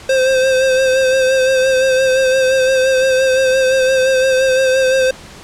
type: tone with vibrato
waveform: square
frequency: 523.3 Hz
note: C5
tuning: in tune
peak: -11 dBFS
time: 0.09-5.11 s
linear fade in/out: 5 ms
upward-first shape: sine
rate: 5.8 Hz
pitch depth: 30 cents each way
effects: pink hiss -36 dBFS RMS until 5.43 s + low-pass 8000 Hz 12 dB/octave